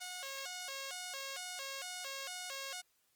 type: tone with vibrato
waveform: 5% pulse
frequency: 629 Hz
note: D#5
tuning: 19 cents sharp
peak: -30 dBFS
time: 0-2.82 s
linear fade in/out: 20 ms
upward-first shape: square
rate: 2.2 Hz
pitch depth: 250 cents each way
effects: white hiss -75 dBFS RMS until 3.15 s + Opus 24 kbps